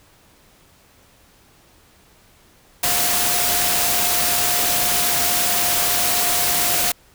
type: tone in noise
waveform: sine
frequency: 708 Hz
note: F5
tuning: 23 cents sharp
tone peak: -28 dBFS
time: 2.83-6.92 s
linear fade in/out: 5 ms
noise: white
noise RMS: -19 dBFS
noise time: 2.83-6.92 s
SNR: -12 dB
effects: pink hiss -53 dBFS RMS until 7.14 s